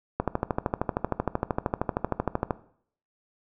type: click train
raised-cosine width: 1 ms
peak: -10 dBFS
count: 31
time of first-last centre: 0.2-2.508 s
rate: 13 Hz
effects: noise-tail reverb RT60 0.6 s tail -17 dB re dry